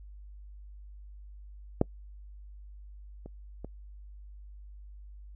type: clicks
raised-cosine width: 2 ms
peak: -9 / -30 / -26 dBFS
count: 3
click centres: 1.814 / 3.26 / 3.646 s
effects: noise-tail reverb RT60 0.1 s tail -26 dB re dry + added 50 Hz sine -45 dBFS peak until 5.35 s